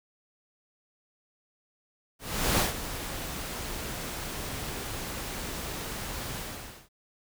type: noise with ADSR envelope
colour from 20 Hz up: pink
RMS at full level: -24 dBFS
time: 2.19-6.89 s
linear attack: 400 ms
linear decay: 140 ms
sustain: -12 dB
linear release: 520 ms
effects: none